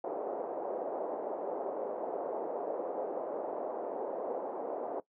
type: band-pass noise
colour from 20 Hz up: pink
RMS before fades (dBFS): -37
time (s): 0.04-5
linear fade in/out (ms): 2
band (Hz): 410 to 720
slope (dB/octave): 24
effects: noise-tail reverb RT60 0.1 s tail -19 dB re dry